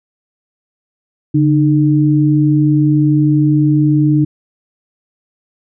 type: tone pair together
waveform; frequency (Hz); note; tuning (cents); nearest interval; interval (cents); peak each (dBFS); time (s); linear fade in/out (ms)
sine; 143.9 / 304.4; D3 / D#4; -35 / -38; octave + minor second; 1297; -11; 1.34-4.25; 10
effects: none